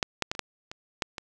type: clicks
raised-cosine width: 0.2 ms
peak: -7 / -8 / -11 / -23 / -10 / -21 / -9 / -18 dBFS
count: 8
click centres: 0.028 / 0.223 / 0.315 / 0.351 / 0.393 / 0.715 / 1.022 / 1.182 s
effects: none